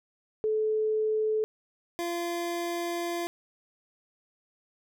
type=tone pair in turn; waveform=sine / 25% pulse; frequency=433.2 / 343.8 Hz; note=A4 / F4; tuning=-27 / -27 cents; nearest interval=major third; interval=400 cents; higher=first; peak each=-24 / -26 dBFS; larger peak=first; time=0.44-1.44 / 1.99-3.27 s; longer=second; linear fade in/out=0 ms; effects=none